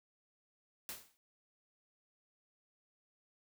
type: noise with exponential decay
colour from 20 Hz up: white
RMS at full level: -41 dBFS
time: 0.89-1.17 s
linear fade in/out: 0 ms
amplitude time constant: 60 ms
effects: none